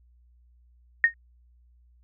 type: tone with exponential decay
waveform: sine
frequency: 1850 Hz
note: A#6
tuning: 14 cents flat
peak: -11 dBFS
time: 1.04-1.14 s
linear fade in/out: 1 ms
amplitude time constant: 20 ms
effects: added 60 Hz sine -56 dBFS peak until 2.03 s